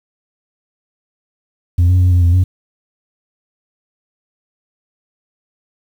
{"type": "tone with pitch steps", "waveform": "sine", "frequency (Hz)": [87.4, 91, 90.5, 88.7, 86.1, 91.6], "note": ["F2", "F#2", "F#2", "F2", "F2", "F#2"], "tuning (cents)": [2, -28, -38, 27, -24, -17], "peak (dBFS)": -5, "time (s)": [1.78, 2.44], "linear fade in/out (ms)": 10, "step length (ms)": 110, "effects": ["tanh soft clip ceiling -7 dBFS", "7-bit"]}